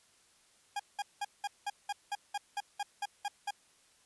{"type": "tone bursts", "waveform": "40% pulse", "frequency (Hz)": 815, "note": "G#5", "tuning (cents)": -33, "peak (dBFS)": -32, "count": 13, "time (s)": [0.76, 3.508], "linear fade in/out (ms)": 5, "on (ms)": 36, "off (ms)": 190, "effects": ["white hiss -66 dBFS RMS until 4.05 s", "resampled to 24000 Hz"]}